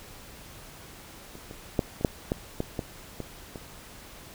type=clicks; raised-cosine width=2 ms; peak=-30 / -27 / -9 / -24 / -7 / -12 / -14 / -16 / -20 / -25 dBFS; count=10; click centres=1.354 / 1.511 / 1.792 / 2.011 / 2.048 / 2.319 / 2.604 / 2.792 / 3.203 / 3.558 s; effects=pink hiss -47 dBFS RMS until 4.34 s